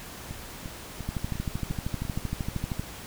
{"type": "two click trains", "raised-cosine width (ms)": 5, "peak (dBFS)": [-23, -17], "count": [6, 23], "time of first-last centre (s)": [[0.31, 2.052], [1.09, 2.795]], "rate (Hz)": [2.87, 12.9], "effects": ["pink hiss -42 dBFS RMS until 3.06 s"]}